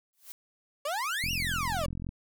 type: noise with exponential growth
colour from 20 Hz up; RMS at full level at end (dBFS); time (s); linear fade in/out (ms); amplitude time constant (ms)
blue; -40; 0.13-0.32; 0; 40
type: exponential two-way sweep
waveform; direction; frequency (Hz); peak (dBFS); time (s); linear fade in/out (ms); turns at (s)
30% pulse; up then down; 554.4 to 2934 to 554.4; -27; 0.85-1.86; 5; 1.32
type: click train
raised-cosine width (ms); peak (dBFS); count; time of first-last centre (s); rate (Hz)
5; -25; 38; 1.24-2.091; 43.5
effects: none